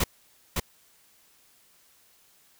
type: noise with echo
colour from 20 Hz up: pink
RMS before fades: -24 dBFS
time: 0-0.04 s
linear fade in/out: 5 ms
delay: 560 ms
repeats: 1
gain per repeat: -3 dB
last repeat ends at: 0.6 s
effects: white hiss -61 dBFS RMS until 2.59 s